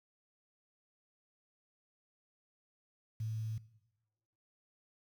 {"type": "tone with quantisation", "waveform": "sine", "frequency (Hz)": 110.4, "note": "A2", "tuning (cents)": 6, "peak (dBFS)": -35, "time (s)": [3.2, 3.58], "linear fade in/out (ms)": 5, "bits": 10, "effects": ["noise-tail reverb RT60 1.0 s tail -19 dB re dry"]}